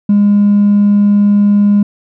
sine tone with hard clipping, 204.4 Hz, G#3, 27 cents flat, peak -6 dBFS, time 0.09-1.83 s, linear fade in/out 5 ms, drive 1 dB, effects none

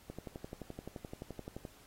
click train, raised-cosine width 2 ms, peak -29 dBFS, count 19, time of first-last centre 0.1-1.652 s, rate 11.6 Hz, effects pink hiss -61 dBFS RMS until 1.86 s + AAC 48 kbps

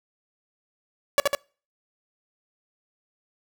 sawtooth tone with echo, 568 Hz, C#5, 42 cents sharp, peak -11 dBFS, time 1.18-1.2 s, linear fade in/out 0 ms, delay 75 ms, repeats 2, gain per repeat -3 dB, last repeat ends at 1.35 s, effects noise-tail reverb RT60 0.4 s tail -26 dB re dry

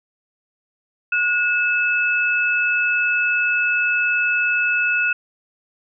sine tone pair together, 1450.9 / 2610 Hz, F#6 / E7, -34 / -18 cents, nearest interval minor seventh, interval 1016 cents, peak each -19 dBFS, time 1.12-5.13 s, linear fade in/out 5 ms, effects none

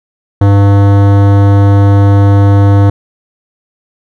sine tone with hard clipping, 100 Hz, G2, 35 cents sharp, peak -5 dBFS, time 0.41-2.9 s, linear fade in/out 5 ms, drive 18 dB, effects none

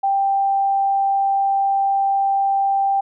sine tone, 787 Hz, G5, 7 cents sharp, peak -15 dBFS, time 0.03-3.01 s, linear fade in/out 10 ms, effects none

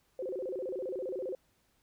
sine tone with vibrato, 440 Hz, A4, in tune, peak -34 dBFS, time 0.19-1.35 s, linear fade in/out 2 ms, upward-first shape square, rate 15 Hz, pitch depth 290 cents each way, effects pink hiss -72 dBFS RMS until 1.82 s

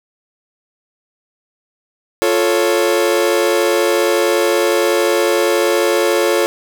40% pulse chord, F augmented, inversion none, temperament equal, 349.2 / 440 / 554.4 Hz, F4 / A4 / C#5, 0 / 0 / 0 cents, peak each -16 dBFS, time 2.22-6.46 s, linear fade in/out 0 ms, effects none

